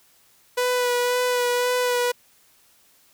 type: tone with vibrato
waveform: sawtooth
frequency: 492.9 Hz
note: B4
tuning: 3 cents flat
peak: -16 dBFS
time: 0.57-2.12 s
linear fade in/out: 10 ms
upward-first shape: sine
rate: 1.9 Hz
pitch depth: 19 cents each way
effects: white hiss -58 dBFS RMS until 3.13 s